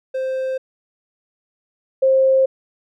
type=tone pair in turn; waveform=triangle / sine; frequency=523.3 / 530 Hz; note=C5 / C5; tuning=0 / +22 cents; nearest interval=unison; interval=22 cents; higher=second; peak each=-18 / -11 dBFS; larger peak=second; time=0.14-0.58 / 2.02-2.46 s; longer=neither; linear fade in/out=10 ms; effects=none